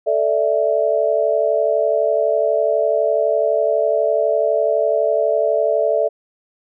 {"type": "chord", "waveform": "sine", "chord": "A suspended fourth", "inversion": "none", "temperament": "equal", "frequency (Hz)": [440, 587.3, 659.3], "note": ["A4", "D5", "E5"], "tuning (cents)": [0, 0, 0], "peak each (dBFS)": [-20, -18, -18], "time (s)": [0.06, 6.09], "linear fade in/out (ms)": 20, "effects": []}